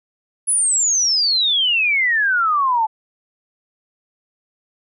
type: exponential sweep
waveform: sine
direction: down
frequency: 10410 to 856 Hz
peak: -14 dBFS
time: 0.47-2.87 s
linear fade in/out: 20 ms
effects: none